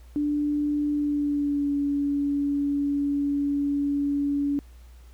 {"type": "tone with pitch glide", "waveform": "sine", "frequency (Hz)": [293.7, 284.8], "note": ["D4", "C#4"], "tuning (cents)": [0, 47], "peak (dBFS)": -22, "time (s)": [0.16, 4.59], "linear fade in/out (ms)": 0, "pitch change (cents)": -53, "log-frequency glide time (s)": [0.92, 1.74], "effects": ["added 60 Hz sine -45 dBFS peak until 5.13 s", "pink hiss -60 dBFS RMS until 5.13 s"]}